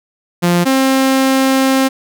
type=tone pair in turn; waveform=sawtooth; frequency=174.61 / 266 Hz; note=F3 / C4; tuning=0 / +29 cents; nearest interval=perfect fifth; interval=729 cents; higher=second; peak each=-6 dBFS; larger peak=neither; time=0.42-0.65 / 0.65-1.89 s; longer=second; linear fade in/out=20 ms; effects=none